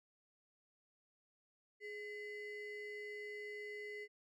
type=ring-modulated tone; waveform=triangle; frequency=1223 Hz; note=D#6; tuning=30 cents flat; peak=-40 dBFS; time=1.8-4.08 s; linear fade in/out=50 ms; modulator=804 Hz; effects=none